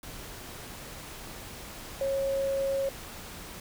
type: tone in noise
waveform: sine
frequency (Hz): 546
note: C#5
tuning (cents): -26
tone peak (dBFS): -26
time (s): 2.01-2.89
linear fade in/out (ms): 2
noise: pink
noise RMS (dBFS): -43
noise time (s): 0.03-3.6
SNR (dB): +14
effects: none